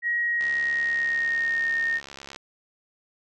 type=tone with pitch glide; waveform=sine; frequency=1896 to 1838.8 Hz; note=A#6 to A#6; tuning=+29 to -24 cents; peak=-22 dBFS; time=0.02-2.01 s; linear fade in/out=50 ms; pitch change=-53 cents; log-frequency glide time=0.19-1.72 s
type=click train; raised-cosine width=0.2 ms; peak=-22 dBFS; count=136; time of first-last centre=0.41-2.361 s; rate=69.2 Hz
effects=none